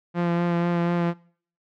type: tone with vibrato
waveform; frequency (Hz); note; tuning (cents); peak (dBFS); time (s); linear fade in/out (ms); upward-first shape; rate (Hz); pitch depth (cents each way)
sawtooth; 172.4; F3; -22; -17; 0.14-1.14; 50; sine; 4.1; 16
effects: noise-tail reverb RT60 0.5 s tail -22 dB re dry + low-pass 2000 Hz 12 dB/octave